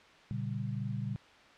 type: chord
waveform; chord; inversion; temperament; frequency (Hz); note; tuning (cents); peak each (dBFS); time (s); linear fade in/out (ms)
sine; G diminished; first; just; 117.6 / 141.12 / 196; Bb2 / Db3 / G3; +16 / +31 / 0; -36 / -38 / -39; 0.31-1.16; 0
effects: white hiss -57 dBFS RMS until 1.57 s + low-pass 3000 Hz 12 dB/octave